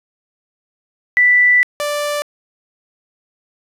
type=tone pair in turn; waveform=sine / sawtooth; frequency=1975.5 / 587.3 Hz; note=B6 / D5; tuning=0 / 0 cents; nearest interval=octave + major sixth; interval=2100 cents; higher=first; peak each=-8 / -14 dBFS; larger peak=first; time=1.17-1.63 / 1.8-2.22 s; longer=first; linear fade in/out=0 ms; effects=resampled to 32000 Hz + 8-bit